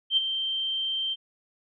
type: tone with ADSR envelope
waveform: sine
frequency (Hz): 3136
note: G7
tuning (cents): 0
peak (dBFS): -17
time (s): 0.1-1.16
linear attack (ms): 70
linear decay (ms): 20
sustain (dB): -9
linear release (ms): 36
effects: none